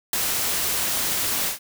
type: noise with ADSR envelope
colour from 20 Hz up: white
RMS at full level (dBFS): -18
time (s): 0.13-1.59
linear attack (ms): 4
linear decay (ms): 3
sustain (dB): -6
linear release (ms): 120
effects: none